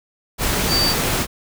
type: tone in noise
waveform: sine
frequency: 4622 Hz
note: D8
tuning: 28 cents flat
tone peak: -17 dBFS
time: 0.68-0.95 s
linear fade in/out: 50 ms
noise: pink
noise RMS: -20 dBFS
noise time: 0.38-1.27 s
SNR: 0 dB
effects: none